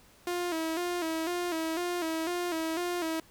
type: tone with vibrato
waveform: sawtooth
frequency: 337.4 Hz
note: E4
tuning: 40 cents sharp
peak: -26 dBFS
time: 0.27-3.2 s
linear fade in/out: 2 ms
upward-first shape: square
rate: 2 Hz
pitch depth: 77 cents each way
effects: pink hiss -59 dBFS RMS until 3.3 s

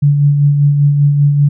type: tone with tremolo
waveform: sine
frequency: 144.1 Hz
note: D3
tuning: 33 cents flat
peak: -5 dBFS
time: 0.02-1.49 s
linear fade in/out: 10 ms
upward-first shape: sine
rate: 5.1 Hz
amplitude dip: 40%
effects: none

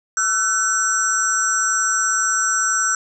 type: tone cluster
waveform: sine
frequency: 1342 / 1521 / 5900 / 7590 Hz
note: E6 / F#6 / F#8 / A#8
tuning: +31 / +47 / -6 / +30 cents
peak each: -22 dBFS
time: 0.17-2.95 s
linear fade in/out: 2 ms
effects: none

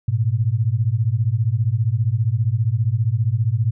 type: beating tone pair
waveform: sine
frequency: 105.3 / 120.3 Hz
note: G#2 / B2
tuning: +24 / -45 cents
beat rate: 15 Hz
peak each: -19 dBFS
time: 0.08-3.71 s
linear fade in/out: 5 ms
effects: none

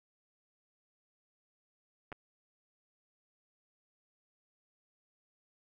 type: clicks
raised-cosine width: 0.5 ms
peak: -29 dBFS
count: 2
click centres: 2.119 / 2.126 s
effects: none

